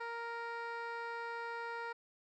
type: tone with band-pass filter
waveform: 15% pulse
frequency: 466.2 Hz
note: A#4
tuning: in tune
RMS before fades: -42 dBFS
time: 0-1.93 s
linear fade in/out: 10 ms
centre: 1100 Hz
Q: 0.59
effects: low-pass 5000 Hz 12 dB/octave